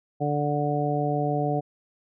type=harmonic tone; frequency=146.6 Hz; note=D3; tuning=3 cents flat; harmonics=1 / 2 / 3 / 4 / 5; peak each=-27 / -30 / -30 / -31 / -28 dBFS; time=0.2-1.61 s; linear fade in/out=20 ms; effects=none